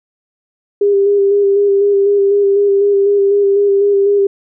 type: tone with vibrato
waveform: sine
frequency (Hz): 400.9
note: G4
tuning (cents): +39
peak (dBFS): -8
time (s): 0.81-4.27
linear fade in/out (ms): 5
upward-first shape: square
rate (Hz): 4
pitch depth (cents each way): 21
effects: none